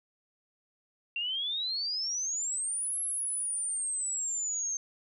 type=exponential two-way sweep; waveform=sine; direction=up then down; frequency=2727 to 11175 to 6320 Hz; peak=-30 dBFS; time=1.16-4.77 s; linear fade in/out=2 ms; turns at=3 s; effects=none